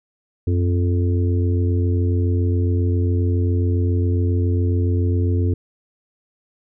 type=harmonic tone with a mistuned harmonic; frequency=87.31 Hz; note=F2; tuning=in tune; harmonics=1 / 3 / 4 / 5; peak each=-16 / -26 / -28 / -30 dBFS; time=0.47-5.54 s; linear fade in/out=5 ms; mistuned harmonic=1; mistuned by=+77 cents; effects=none